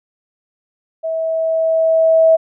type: tone with level ramp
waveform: sine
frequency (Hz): 648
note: E5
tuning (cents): -30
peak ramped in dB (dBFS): -18 to -6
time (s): 1.03-2.37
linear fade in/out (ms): 20
effects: none